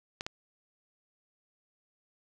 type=clicks; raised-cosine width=0.2 ms; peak=-18 dBFS; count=2; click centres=0.209 / 0.265 s; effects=none